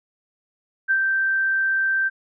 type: tone with ADSR envelope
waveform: sine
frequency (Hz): 1564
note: G6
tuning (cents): -4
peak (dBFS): -15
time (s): 0.88-2.1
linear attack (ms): 28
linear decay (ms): 68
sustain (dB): -3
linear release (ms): 29
effects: none